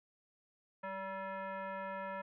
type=tone with frequency modulation; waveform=sine; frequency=194.4 Hz; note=G3; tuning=14 cents flat; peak=-39 dBFS; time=0.83-2.22 s; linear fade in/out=10 ms; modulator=769 Hz; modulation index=1.9; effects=none